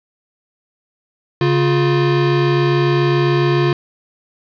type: tone pair together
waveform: square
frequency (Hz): 140 / 352.8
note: C#3 / F4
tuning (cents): +18 / +18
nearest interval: octave + major third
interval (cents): 1600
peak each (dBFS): -16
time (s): 1.41-3.73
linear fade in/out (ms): 2
effects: resampled to 11025 Hz + 8-bit